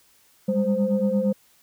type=tone cluster; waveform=sine; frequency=196.7 / 205.4 / 520 Hz; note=G3 / G#3 / C5; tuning=+6 / -19 / -11 cents; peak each=-23 dBFS; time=0.48-1.33 s; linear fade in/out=10 ms; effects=tanh soft clip ceiling -12 dBFS + white hiss -59 dBFS RMS until 1.62 s